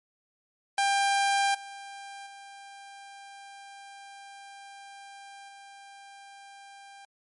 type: tone with level steps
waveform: sawtooth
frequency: 795 Hz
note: G5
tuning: 24 cents sharp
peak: -19 / -37 / -41 / -43 dBFS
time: 0.78-7.05 s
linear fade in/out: 2 ms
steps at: 1.54 / 2.26 / 5.48 s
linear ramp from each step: 10 ms
effects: MP3 48 kbps